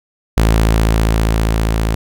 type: tone with level ramp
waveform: sawtooth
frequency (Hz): 55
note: A1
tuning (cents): 0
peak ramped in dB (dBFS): -5 to -10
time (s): 0.37-1.95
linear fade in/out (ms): 5
effects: none